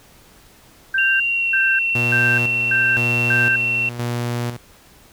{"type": "tone bursts", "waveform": "sine", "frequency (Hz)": 1568, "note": "G6", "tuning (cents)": 0, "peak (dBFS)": -16, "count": 5, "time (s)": [0.94, 3.56], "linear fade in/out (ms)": 5, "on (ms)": 260, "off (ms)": 330}
{"type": "tone with pitch glide", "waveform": "sine", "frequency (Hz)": [2765, 2714], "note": ["F7", "E7"], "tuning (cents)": [-18, 50], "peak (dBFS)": -17, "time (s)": [0.98, 3.89], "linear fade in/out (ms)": 2, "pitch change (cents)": -32, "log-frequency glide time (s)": [1.25, 1.56]}
{"type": "tone with tremolo", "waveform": "sawtooth", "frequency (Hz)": 120, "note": "B2", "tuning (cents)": -49, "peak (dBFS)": -17, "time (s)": [1.95, 4.57], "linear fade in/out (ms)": 5, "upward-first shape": "square", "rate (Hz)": 0.98, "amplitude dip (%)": 60}
{"effects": ["pink hiss -49 dBFS RMS until 5.12 s"]}